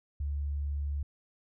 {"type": "tone", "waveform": "sine", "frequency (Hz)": 71.8, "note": "D2", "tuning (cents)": -39, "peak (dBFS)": -30, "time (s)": [0.2, 1.03], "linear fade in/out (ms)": 5, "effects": []}